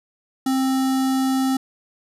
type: tone with notch filter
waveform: square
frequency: 263.9 Hz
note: C4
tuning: 15 cents sharp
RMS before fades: -20 dBFS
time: 0.46-1.57 s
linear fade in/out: 5 ms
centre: 2300 Hz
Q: 1.7
effects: resampled to 32000 Hz